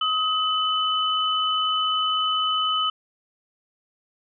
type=tone pair together; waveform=sine; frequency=1265 / 3009 Hz; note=D#6 / F#7; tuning=+28 / +28 cents; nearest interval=octave + minor third; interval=1500 cents; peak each=-23 dBFS; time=0.01-2.9 s; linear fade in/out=5 ms; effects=none